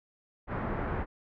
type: low-pass noise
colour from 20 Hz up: pink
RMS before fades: -33 dBFS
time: 0.47-1.06 s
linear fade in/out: 50 ms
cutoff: 1700 Hz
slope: 24 dB/octave
effects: none